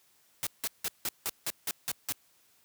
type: noise bursts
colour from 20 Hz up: white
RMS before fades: -32 dBFS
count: 9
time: 0.43-2.123 s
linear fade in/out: 0 ms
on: 37 ms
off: 170 ms
effects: white hiss -66 dBFS RMS until 2.64 s + high-pass 60 Hz 12 dB/octave